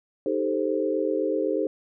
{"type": "chord", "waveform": "sine", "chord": "A half-diminished seventh", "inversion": "second", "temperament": "equal", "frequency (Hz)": [311.1, 392, 440, 523.3], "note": ["Eb4", "G4", "A4", "C5"], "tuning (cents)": [0, 0, 0, 0], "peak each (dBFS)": -28, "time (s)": [0.26, 1.67], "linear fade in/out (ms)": 2, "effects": []}